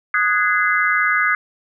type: chord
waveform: sine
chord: Ab dominant seventh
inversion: second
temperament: equal with one note detuned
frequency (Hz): 1244.5 / 1480 / 1661.2 / 2055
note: Eb6 / Gb6 / Ab6 / C7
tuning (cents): 0 / 0 / 0 / -32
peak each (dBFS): -20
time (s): 0.14-1.35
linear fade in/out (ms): 2
effects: none